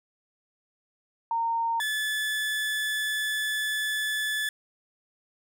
sine / 30% pulse tone pair in turn, 920 / 1729.2 Hz, A#5 / A6, -23 / -31 cents, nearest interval major seventh, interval 1092 cents, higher second, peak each -24 dBFS, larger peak neither, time 1.31-1.8 / 1.8-4.49 s, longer second, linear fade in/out 2 ms, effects none

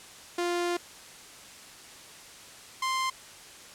sawtooth tone pair in turn, 349.4 / 1047 Hz, F4 / C6, +1 / +1 cents, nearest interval octave + perfect fifth, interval 1900 cents, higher second, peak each -23 dBFS, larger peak neither, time 0.38-0.77 / 2.82-3.1 s, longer first, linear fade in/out 5 ms, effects white hiss -48 dBFS RMS until 3.74 s + low-pass 9000 Hz 12 dB/octave

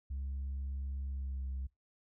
sine tone with pitch glide, 68 to 66.1 Hz, C#2 to C2, -33 to +18 cents, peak -34 dBFS, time 0.1-1.67 s, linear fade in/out 10 ms, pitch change -49 cents, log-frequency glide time 1.08-1.45 s, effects noise-tail reverb RT60 0.2 s tail -25 dB re dry + tanh soft clip ceiling -34 dBFS

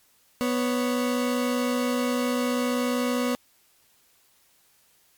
30% pulse tone pair together, 247 / 554.5 Hz, B3 / C#5, 0 / 0 cents, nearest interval octave + major second, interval 1400 cents, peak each -21 / -28 dBFS, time 0.41-3.35 s, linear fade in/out 0 ms, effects white hiss -62 dBFS RMS until 5.17 s + MP3 96 kbps

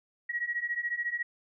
sine beating tone pair, 1900 / 1914 Hz, A#6 / A#6, +33 / +45 cents, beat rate 14 Hz, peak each -34 / -32 dBFS, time 0.29-1.23 s, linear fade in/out 10 ms, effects none

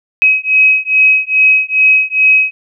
sine beating tone pair, 2542 / 2544.4 Hz, D#7 / D#7, +36 / +38 cents, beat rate 2.4 Hz, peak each -10 dBFS, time 0.22-2.51 s, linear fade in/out 0 ms, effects none

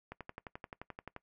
click train, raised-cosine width 0.5 ms, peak -28 dBFS, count 13, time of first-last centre 0.12-1.163 s, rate 11.5 Hz, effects noise-tail reverb RT60 0.1 s tail -21 dB re dry

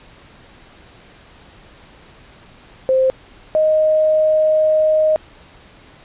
sine tone pair in turn, 523.3 / 622.3 Hz, C5 / D#5, 0 / 0 cents, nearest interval minor third, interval 300 cents, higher second, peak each -11 dBFS, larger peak neither, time 2.89-3.1 / 3.55-5.16 s, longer second, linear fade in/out 0 ms, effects pink hiss -45 dBFS RMS until 6.04 s + resampled to 8000 Hz

